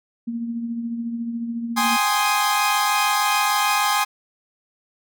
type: tone with tremolo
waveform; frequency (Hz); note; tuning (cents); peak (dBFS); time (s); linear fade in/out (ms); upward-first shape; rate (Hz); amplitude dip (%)
sine; 233.1; A#3; 0; -22; 0.27-1.97; 10; triangle; 14; 50
type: chord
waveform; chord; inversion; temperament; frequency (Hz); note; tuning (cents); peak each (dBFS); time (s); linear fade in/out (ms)
sawtooth; Ab major seventh; third; equal; 784 / 830.6 / 1046.5 / 1244.5; G5 / Ab5 / C6 / Eb6; 0 / 0 / 0 / 0; -24 / -18 / -19 / -20; 1.76-4.05; 20
effects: none